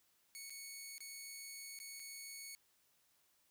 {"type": "tone with dropouts", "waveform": "10% pulse", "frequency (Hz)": 2217, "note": "C#7", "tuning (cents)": 0, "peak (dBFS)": -39, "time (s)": [0.35, 2.55], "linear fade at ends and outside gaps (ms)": 0, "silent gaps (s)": [[0.497, 0.504], [0.981, 1.005], [1.789, 1.801], [1.996, 2]], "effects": ["white hiss -75 dBFS RMS until 3.5 s"]}